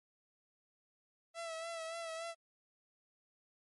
sawtooth tone with vibrato, 660 Hz, E5, 2 cents sharp, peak -37 dBFS, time 1.34-2.35 s, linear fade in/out 50 ms, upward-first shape sine, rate 3.5 Hz, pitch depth 39 cents each way, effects MP3 48 kbps

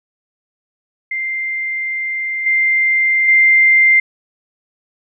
sine tone with level steps, 2093 Hz, C7, in tune, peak -18 / -11 / -7 dBFS, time 1.11-4 s, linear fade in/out 5 ms, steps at 2.46 / 3.28 s, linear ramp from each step 5 ms, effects none

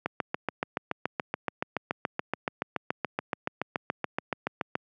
click train, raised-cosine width 0.5 ms, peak -12 dBFS, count 34, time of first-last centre 0.06-4.754 s, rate 7.03 Hz, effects high-pass 150 Hz 12 dB/octave

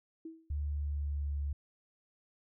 sine tone with exponential decay, 324.2 Hz, E4, 29 cents flat, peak -39 dBFS, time 0.25-0.55 s, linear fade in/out 5 ms, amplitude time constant 65 ms
sine tone with pitch glide, 73.2 to 71.57 Hz, D2 to D2, -5 to -44 cents, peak -32 dBFS, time 0.5-1.53 s, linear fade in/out 5 ms, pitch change -39 cents, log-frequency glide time 0.6-1.41 s
effects none

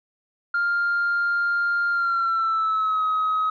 sine tone with pitch glide, 1400 to 1269.1 Hz, F6 to D#6, +4 to +34 cents, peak -18 dBFS, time 0.54-3.5 s, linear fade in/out 5 ms, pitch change -170 cents, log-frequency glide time 1.91-3.03 s, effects tanh soft clip ceiling -17 dBFS

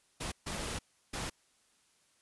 pink noise bursts at uneven times, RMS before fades -38 dBFS, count 3, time 0.2-0.32 / 0.46-0.79 / 1.13-1.3 s, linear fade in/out 10 ms, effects white hiss -70 dBFS RMS until 2.21 s + resampled to 24000 Hz

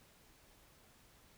silence, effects pink hiss -65 dBFS RMS until 1.37 s

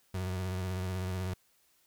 35% pulse tone with vibrato, 92.5 Hz, F#2, in tune, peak -31 dBFS, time 0.14-1.34 s, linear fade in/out 5 ms, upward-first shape sine, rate 16 Hz, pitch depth 43 cents each way, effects white hiss -69 dBFS RMS until 1.86 s

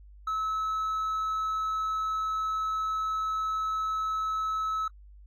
sine tone with hard clipping, 1297 Hz, E6, 28 cents flat, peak -28 dBFS, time 0.27-4.88 s, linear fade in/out 5 ms, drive 2 dB, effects added 50 Hz sine -48 dBFS peak until 5.26 s + AAC 48 kbps

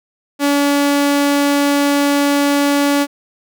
sawtooth tone, 285.1 Hz, C#4, 49 cents sharp, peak -8 dBFS, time 0.39-3.07 s, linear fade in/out 50 ms, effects none

